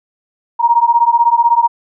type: beating tone pair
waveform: sine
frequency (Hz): 932.3 / 948.3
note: A#5 / A#5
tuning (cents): 0 / +29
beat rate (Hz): 16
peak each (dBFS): -11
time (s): 0.59-1.68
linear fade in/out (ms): 20
effects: none